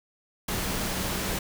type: tone in noise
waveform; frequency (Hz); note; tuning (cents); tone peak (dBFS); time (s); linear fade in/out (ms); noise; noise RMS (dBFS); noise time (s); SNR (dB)
sine; 188.2; F#3; +30; -37; 0.48-1.39; 5; pink; -30; 0.48-1.39; -10
effects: none